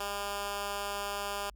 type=tone with high-pass filter; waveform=10% pulse; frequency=201.8 Hz; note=G#3; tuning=49 cents flat; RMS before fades=-36 dBFS; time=0-1.5 s; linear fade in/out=5 ms; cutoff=570 Hz; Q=0.62; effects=added 50 Hz sine -51 dBFS peak until 1.55 s + Opus 48 kbps